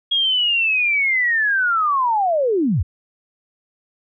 sine linear sweep, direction down, 3300 to 61.74 Hz, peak -15 dBFS, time 0.11-2.83 s, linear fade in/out 10 ms, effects none

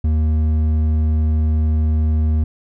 sine tone with hard clipping, 77.8 Hz, D#2, in tune, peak -15 dBFS, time 0.04-2.44 s, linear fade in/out 5 ms, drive 6 dB, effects none

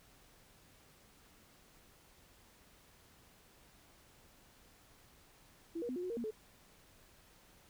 sine tone with pitch steps, 333.4 / 477.6 / 253.6 / 355.9 / 365.7 / 464.8 / 236.1 / 434.1 Hz, E4 / A#4 / B3 / F4 / F#4 / A#4 / A#3 / A4, +20 / +42 / +46 / +33 / -20 / -5 / +22 / -23 cents, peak -37 dBFS, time 5.75-6.31 s, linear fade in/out 10 ms, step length 70 ms, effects pink hiss -64 dBFS RMS until 7.69 s

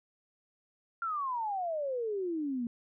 sine exponential sweep, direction down, 1397 to 229.3 Hz, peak -31 dBFS, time 1.02-2.67 s, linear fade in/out 2 ms, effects none

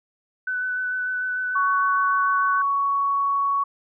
sine tone with vibrato, 1500 Hz, F#6, 23 cents sharp, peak -23 dBFS, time 0.47-2.62 s, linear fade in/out 5 ms, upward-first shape square, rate 6.7 Hz, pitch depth 11 cents each way
sine tone, 1117 Hz, C#6, 13 cents sharp, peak -19 dBFS, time 1.55-3.64 s, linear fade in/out 10 ms
effects none

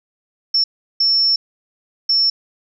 sine tone bursts at uneven times, 5400 Hz, E8, 41 cents sharp, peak -12 dBFS, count 3, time 0.54-0.64 / 1-1.36 / 2.09-2.3 s, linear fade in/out 5 ms, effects none

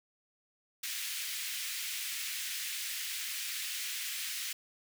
pink high-pass noise, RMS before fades -38 dBFS, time 0.83-4.53 s, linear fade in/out 5 ms, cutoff 2000 Hz, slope 24 dB/octave, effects none

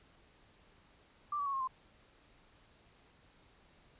sine tone with pitch steps, 1178 / 1142.5 / 1108 / 1074.6 / 1042.2 Hz, D6 / D6 / C#6 / C6 / C6, +5 / -48 / -1 / +46 / -7 cents, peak -33 dBFS, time 1.32-1.675 s, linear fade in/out 5 ms, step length 71 ms, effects pink hiss -65 dBFS RMS until 3.99 s + resampled to 8000 Hz

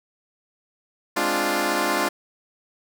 10% pulse chord, D half-diminished seventh, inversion second, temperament equal, 207.7 / 261.6 / 293.7 / 349.2 Hz, Ab3 / C4 / D4 / F4, 0 / 0 / 0 / 0 cents, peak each -21 / -22 / -17 / -16 dBFS, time 1.16-2.09 s, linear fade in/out 10 ms, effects none

